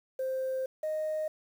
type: tone pair in turn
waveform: sine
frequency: 523.3 / 620.7 Hz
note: C5 / D#5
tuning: 0 / -4 cents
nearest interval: minor third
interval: 296 cents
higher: second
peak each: -28 dBFS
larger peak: neither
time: 0.19-0.66 / 0.83-1.28 s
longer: first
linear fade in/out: 5 ms
effects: tanh soft clip ceiling -27 dBFS + 9-bit